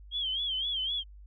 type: tone with vibrato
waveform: sine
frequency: 3222 Hz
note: G7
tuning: 47 cents sharp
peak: -29 dBFS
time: 0.11-1.04 s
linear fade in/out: 50 ms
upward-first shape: sine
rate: 3.9 Hz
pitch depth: 110 cents each way
effects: added 50 Hz sine -47 dBFS peak until 1.26 s